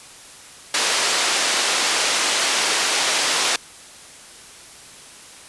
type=band-pass noise; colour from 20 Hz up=white; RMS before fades=-20 dBFS; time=0.74-3.56 s; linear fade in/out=2 ms; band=380 to 6100 Hz; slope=12 dB/octave; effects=white hiss -42 dBFS RMS until 5.48 s + resampled to 24000 Hz